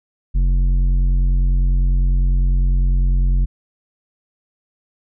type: tone with tanh clipping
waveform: sine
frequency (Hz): 44.99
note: F#1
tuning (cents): -48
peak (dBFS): -14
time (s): 0.34-3.46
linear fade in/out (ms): 20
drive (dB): 9
effects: none